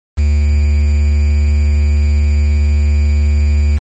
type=tone with quantisation; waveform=triangle; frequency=73.42 Hz; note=D2; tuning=in tune; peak=-6 dBFS; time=0.17-3.79 s; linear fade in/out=20 ms; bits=5; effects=MP3 32 kbps